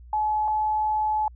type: tone pair in turn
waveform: sine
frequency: 854 / 857.3 Hz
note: G#5 / A5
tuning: +48 / -45 cents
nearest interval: unison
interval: 7 cents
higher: second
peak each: -21 dBFS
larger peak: neither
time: 0.13-0.48 / 0.48-1.28 s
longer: second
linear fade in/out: 2 ms
effects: added 60 Hz sine -43 dBFS peak until 1.35 s